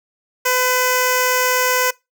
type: tone with notch filter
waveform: 5% pulse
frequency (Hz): 504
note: B4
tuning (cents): +35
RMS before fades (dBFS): -17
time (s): 0.45-1.91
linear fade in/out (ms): 10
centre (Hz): 3900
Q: 0.75
effects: noise-tail reverb RT60 0.2 s tail -21 dB re dry